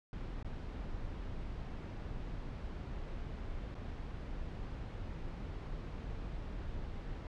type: noise with dropouts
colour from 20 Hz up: brown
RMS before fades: -42 dBFS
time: 0.13-7.27 s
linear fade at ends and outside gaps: 1 ms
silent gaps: 0.428-0.446 / 3.744-3.751 s
effects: low-pass 4000 Hz 12 dB/octave